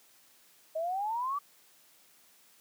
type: exponential sweep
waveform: sine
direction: up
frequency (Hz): 622.3 to 1174.7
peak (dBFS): -30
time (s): 0.75-1.39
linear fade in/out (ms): 10
effects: white hiss -62 dBFS RMS until 2.6 s + high-pass 150 Hz 12 dB/octave